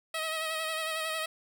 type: tone with vibrato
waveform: 10% pulse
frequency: 637 Hz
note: D#5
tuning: 41 cents sharp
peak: -23 dBFS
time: 0.14-1.26 s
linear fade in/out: 5 ms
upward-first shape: sine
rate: 11 Hz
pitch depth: 33 cents each way
effects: none